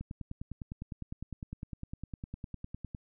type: click train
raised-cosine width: 5 ms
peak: -27 dBFS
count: 30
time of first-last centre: 0.01-2.948 s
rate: 9.87 Hz
effects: none